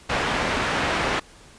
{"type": "low-pass noise", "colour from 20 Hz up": "white", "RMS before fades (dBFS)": -24, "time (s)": [0.09, 1.2], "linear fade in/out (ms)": 10, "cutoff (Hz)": 1900, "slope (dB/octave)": 12, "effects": ["pink hiss -49 dBFS RMS until 1.58 s", "resampled to 22050 Hz"]}